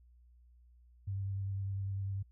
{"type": "tone with vibrato", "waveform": "sine", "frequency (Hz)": 97.9, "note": "G2", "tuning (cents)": -2, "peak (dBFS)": -34, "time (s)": [1.07, 2.23], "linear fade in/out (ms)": 10, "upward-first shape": "sine", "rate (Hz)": 10, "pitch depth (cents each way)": 17, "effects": ["added 60 Hz sine -59 dBFS peak until 2.31 s"]}